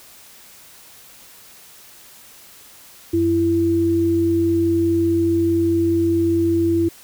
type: tone pair together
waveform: sine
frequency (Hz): 94 / 334.4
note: F#2 / E4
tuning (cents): +28 / +25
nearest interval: octave + minor seventh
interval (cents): 2197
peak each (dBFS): -24 / -15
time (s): 3.13-6.89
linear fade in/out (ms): 10
effects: white hiss -45 dBFS RMS until 7.03 s